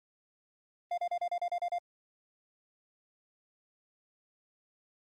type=tone bursts; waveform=triangle; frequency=700 Hz; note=F5; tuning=4 cents sharp; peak=-28 dBFS; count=9; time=0.91-1.785 s; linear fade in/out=5 ms; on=67 ms; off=34 ms; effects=Opus 32 kbps